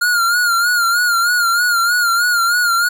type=tone with vibrato; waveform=square; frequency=1415 Hz; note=F6; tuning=22 cents sharp; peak=-13 dBFS; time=0.01-2.89 s; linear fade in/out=10 ms; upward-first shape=sine; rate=3.2 Hz; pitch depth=62 cents each way; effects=none